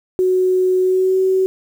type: tone with pitch glide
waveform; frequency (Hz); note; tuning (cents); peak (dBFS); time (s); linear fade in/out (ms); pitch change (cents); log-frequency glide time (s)
sine; 370 to 377.6; F#4 to F#4; 0 to +35; -12; 0.19-1.46; 0; +35; 0.81-1.18
effects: 7-bit